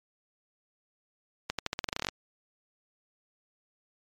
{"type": "accelerating click train", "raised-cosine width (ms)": 0.2, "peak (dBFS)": -12, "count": 14, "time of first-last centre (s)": [1.5, 2.087], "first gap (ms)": 87, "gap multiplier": 0.88, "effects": ["MP3 96 kbps"]}